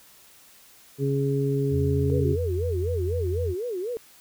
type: harmonic tone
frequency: 138.59 Hz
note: C#3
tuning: in tune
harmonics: 1 / 2 / 3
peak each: -24 / -29 / -26 dBFS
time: 0.98-2.37 s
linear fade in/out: 50 ms
type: tone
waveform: sine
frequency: 85.9 Hz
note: F2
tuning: 28 cents flat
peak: -25 dBFS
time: 1.7-3.55 s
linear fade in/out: 50 ms
type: tone with vibrato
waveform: sine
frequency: 419.5 Hz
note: G#4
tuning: 17 cents sharp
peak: -27 dBFS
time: 2.1-3.97 s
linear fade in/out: 0 ms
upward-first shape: sine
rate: 4 Hz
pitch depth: 290 cents each way
effects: white hiss -53 dBFS RMS until 4.2 s